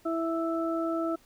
harmonic tone, 329.6 Hz, E4, in tune, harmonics 1 / 2 / 4, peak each -29 / -32 / -35 dBFS, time 0.05-1.16 s, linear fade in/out 10 ms, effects pink hiss -61 dBFS RMS until 1.25 s

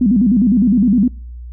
sine tone with vibrato, 221.4 Hz, A3, 11 cents sharp, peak -9 dBFS, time 0.01-1.08 s, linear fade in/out 5 ms, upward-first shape square, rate 9.8 Hz, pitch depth 200 cents each way, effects noise-tail reverb RT60 0.5 s tail -25 dB re dry + added 60 Hz sine -28 dBFS peak until 1.52 s

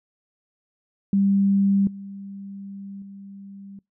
sine tone with level steps, 197.5 Hz, G3, 13 cents sharp, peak -16 / -34 / -38 dBFS, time 1.13-3.79 s, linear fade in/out 2 ms, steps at 1.87 / 3.02 s, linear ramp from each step 2 ms, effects noise-tail reverb RT60 0.2 s tail -25 dB re dry

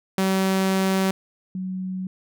sawtooth / sine tone pair in turn, 190.9 / 186.43 Hz, G3 / F#3, -46 / +13 cents, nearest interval unison, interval 41 cents, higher first, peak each -15 / -26 dBFS, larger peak first, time 0.18-1.11 / 1.55-2.07 s, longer first, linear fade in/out 2 ms, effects none

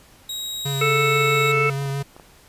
sawtooth tone, 3810 Hz, A#7, 37 cents sharp, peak -24 dBFS, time 0.29-1.52 s, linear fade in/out 5 ms
square tone with vibrato, 138.59 Hz, C#3, in tune, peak -24 dBFS, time 0.65-2.03 s, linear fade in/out 10 ms, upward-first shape sine, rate 6.2 Hz, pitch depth 18 cents each way
harmonic tone, 440 Hz, A4, in tune, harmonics 1 / 3 / 5 / 6, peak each -21 / -22 / -22 / -26 dBFS, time 0.81-1.7 s, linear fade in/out 5 ms
clicks, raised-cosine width 1 ms, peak -28 dBFS, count 10, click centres 1.277 / 1.351 / 1.575 / 1.699 / 1.821 / 1.858 / 1.898 / 2.009 / 2.165 / 2.198 s
effects pink hiss -51 dBFS RMS until 2.48 s + resampled to 32000 Hz

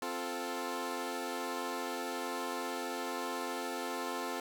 15% pulse chord, F major, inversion second, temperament equal, 261.6 / 349.2 / 440 Hz, C4 / F4 / A4, 0 / 0 / 0 cents, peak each -34 dBFS, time 0.02-4.4 s, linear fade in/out 2 ms, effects none

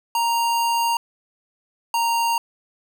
square tone pair in turn, 932.3 / 928.9 Hz, A#5 / A#5, 0 / -6 cents, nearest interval unison, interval 6 cents, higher first, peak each -19 dBFS, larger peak neither, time 0.15-0.97 / 1.94-2.38 s, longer first, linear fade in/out 2 ms, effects none

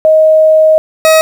sine / 40% pulse tone pair in turn, 628 / 634.9 Hz, D#5 / D#5, +16 / +35 cents, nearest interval unison, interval 19 cents, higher second, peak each -3 dBFS, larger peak neither, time 0.05-0.78 / 1.05-1.21 s, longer first, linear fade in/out 0 ms, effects 7-bit

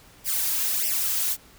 blue noise with flanger, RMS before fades -25 dBFS, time 0.24-1.37 s, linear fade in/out 50 ms, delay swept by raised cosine 0.36 to 3.16 ms, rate 1.6 Hz, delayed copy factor +1, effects pink hiss -52 dBFS RMS until 1.58 s

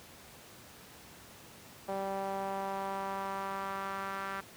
sawtooth tone with band-pass filter sweep, 194.9 Hz, G3, 10 cents flat, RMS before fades -37 dBFS, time 1.88-4.41 s, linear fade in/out 10 ms, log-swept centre 680 to 1400 Hz, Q 2.3, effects pink hiss -53 dBFS RMS until 4.56 s + high-pass 80 Hz 12 dB/octave

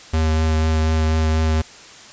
square tone with vibrato, 79.1 Hz, D#2, 29 cents sharp, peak -16 dBFS, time 0.13-1.62 s, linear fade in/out 10 ms, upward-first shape triangle, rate 4.1 Hz, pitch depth 14 cents each way, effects white hiss -41 dBFS RMS until 2.12 s + resampled to 16000 Hz

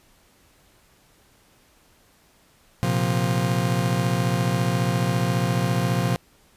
40% pulse chord, Bb suspended second, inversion none, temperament just, 116.54 / 131.11 / 174.81 Hz, Bb2 / C3 / F3, 0 / +4 / +2 cents, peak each -24 dBFS, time 2.83-6.16 s, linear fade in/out 0 ms, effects pink hiss -58 dBFS RMS until 6.56 s + resampled to 32000 Hz

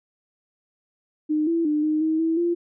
sine tone with pitch steps, 305.6 / 333.4 / 300.6 / 307.9 / 316.8 / 325.6 / 344.2 Hz, D#4 / E4 / D4 / D#4 / D#4 / E4 / F4, -31 / +20 / +40 / -18 / +31 / -21 / -25 cents, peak -19 dBFS, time 1.29-2.55 s, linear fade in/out 20 ms, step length 180 ms, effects none

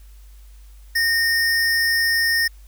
square tone pair together, 1839 / 5188 Hz, A#6 / E8, -24 / -28 cents, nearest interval octave + tritone, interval 1796 cents, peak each -18 / -25 dBFS, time 0.95-2.48 s, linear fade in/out 10 ms, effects added 50 Hz sine -41 dBFS peak until 2.67 s + white hiss -57 dBFS RMS until 2.67 s

